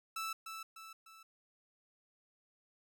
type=tone with echo; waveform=sawtooth; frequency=1318.5 Hz; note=E6; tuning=in tune; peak=-34 dBFS; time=0.16-0.33 s; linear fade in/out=5 ms; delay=300 ms; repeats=3; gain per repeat=-6 dB; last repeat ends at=1.23 s; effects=none